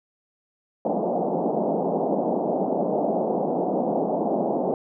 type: band-pass noise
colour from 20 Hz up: white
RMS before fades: -24 dBFS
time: 0.85-4.74 s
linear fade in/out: 2 ms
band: 170 to 780 Hz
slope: 48 dB/octave
effects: none